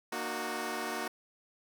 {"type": "chord", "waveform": "10% pulse", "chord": "D# minor", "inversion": "second", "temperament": "equal with one note detuned", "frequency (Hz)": [233.1, 303.8, 370], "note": ["A#3", "D#4", "F#4"], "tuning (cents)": [0, -41, 0], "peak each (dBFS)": [-31, -32, -29], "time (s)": [0.12, 1.08], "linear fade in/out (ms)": 5, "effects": []}